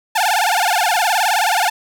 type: tone with vibrato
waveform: sawtooth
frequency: 793 Hz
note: G5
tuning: 20 cents sharp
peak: -10 dBFS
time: 0.15-1.7 s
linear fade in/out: 10 ms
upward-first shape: sine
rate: 19 Hz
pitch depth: 220 cents each way
effects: none